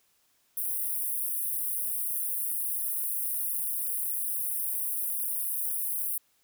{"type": "high-pass noise", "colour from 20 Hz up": "white", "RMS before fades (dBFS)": -31, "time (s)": [0.57, 6.18], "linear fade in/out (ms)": 5, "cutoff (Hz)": 9200, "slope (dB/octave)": 96, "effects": ["white hiss -69 dBFS RMS until 6.43 s"]}